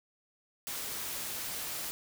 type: noise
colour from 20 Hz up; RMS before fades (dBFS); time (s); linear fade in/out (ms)
white; -38; 0.67-1.91; 0
effects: none